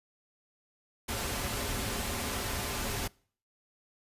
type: noise with comb filter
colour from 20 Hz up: pink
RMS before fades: -34 dBFS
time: 1.08-3.08 s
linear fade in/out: 10 ms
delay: 6.3 ms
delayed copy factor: -0.5
effects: noise-tail reverb RT60 0.5 s tail -25 dB re dry + resampled to 32000 Hz